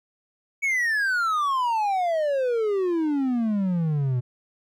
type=exponential sweep; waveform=triangle; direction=down; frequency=2266 to 120.3 Hz; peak=-19 dBFS; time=0.62-4.21 s; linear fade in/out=20 ms; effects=none